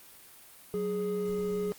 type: tone pair together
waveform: triangle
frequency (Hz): 185.4 / 416.2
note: F#3 / G#4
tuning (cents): +4 / +4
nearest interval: octave + major second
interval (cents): 1400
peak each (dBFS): -33 / -28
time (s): 0.74-1.72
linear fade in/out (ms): 0
effects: white hiss -53 dBFS RMS until 1.78 s + Opus 32 kbps